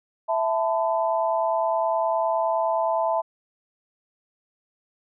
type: chord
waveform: sine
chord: E suspended fourth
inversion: none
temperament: equal with one note detuned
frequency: 659.3 / 880 / 1009.7 Hz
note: E5 / A5 / B5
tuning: 0 / 0 / +38 cents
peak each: -23 / -25 / -28 dBFS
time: 0.28-3.22 s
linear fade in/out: 20 ms
effects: none